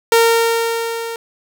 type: tone with level ramp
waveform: sawtooth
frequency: 460 Hz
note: A#4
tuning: 23 cents flat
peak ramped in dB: -4 to -20 dBFS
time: 0.12-1.16 s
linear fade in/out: 2 ms
effects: none

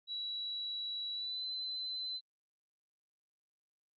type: tone with pitch glide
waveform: sine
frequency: 3914 to 4045 Hz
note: B7 to B7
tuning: -16 to +41 cents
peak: -37 dBFS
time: 0.07-2.21 s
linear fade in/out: 50 ms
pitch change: +57 cents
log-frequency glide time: 1.13-1.45 s
effects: Opus 48 kbps

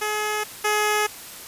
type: tone pair in turn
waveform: 10% pulse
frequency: 423.7 / 421.8 Hz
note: G#4 / G#4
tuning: +35 / +27 cents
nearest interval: unison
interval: 8 cents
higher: first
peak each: -15 / -11 dBFS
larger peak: second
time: 0.01-0.44 / 0.64-1.07 s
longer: neither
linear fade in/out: 10 ms
effects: white hiss -39 dBFS RMS until 1.47 s + resampled to 32000 Hz

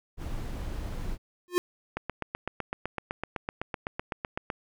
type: noise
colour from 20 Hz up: brown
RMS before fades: -34 dBFS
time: 0.17-1.18 s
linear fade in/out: 50 ms
type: tone with exponential growth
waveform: square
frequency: 356 Hz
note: F4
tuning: 33 cents sharp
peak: -19 dBFS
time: 1.48-1.58 s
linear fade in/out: 0 ms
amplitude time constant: 20 ms
type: click train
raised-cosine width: 0.5 ms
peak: -16 dBFS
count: 21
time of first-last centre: 1.97-4.502 s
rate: 7.9 Hz
effects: none

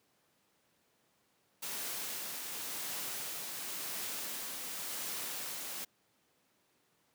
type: noise with tremolo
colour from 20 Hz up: white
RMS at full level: -39 dBFS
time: 1.62-5.85 s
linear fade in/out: 10 ms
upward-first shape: triangle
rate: 0.93 Hz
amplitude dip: 30%
effects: pink hiss -73 dBFS RMS until 7.14 s + high-pass 150 Hz 12 dB/octave

